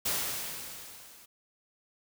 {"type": "noise with level ramp", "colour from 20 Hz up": "white", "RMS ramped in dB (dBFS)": [-29, -55], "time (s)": [0.05, 1.26], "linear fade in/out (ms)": 10, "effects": []}